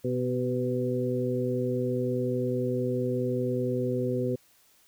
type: harmonic tone with a mistuned harmonic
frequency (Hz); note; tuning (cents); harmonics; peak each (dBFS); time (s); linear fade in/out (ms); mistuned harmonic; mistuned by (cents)
124.9; B2; +20; 1 / 2 / 3 / 4; -31 / -31 / -31 / -31; 0.04-4.36; 10; 3; +26
effects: white hiss -62 dBFS RMS until 4.87 s